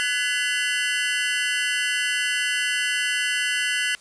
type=tone cluster; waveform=square; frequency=1490 / 1695 / 2014 / 2770 / 3033 Hz; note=F#6 / G#6 / B6 / F7 / F#7; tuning=+12 / +35 / +33 / -15 / +42 cents; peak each=-29 dBFS; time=0-3.95 s; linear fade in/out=0 ms; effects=white hiss -51 dBFS RMS until 4 s + resampled to 22050 Hz